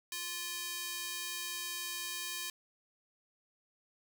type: tone with high-pass filter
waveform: square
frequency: 349 Hz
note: F4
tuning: 1 cent flat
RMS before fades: -40 dBFS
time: 0.12-2.5 s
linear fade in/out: 2 ms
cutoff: 2800 Hz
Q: 0.62
effects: none